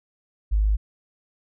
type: tone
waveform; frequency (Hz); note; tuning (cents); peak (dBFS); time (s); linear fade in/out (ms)
sine; 51.91; G#1; 0; -17; 0.51-0.77; 20
effects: none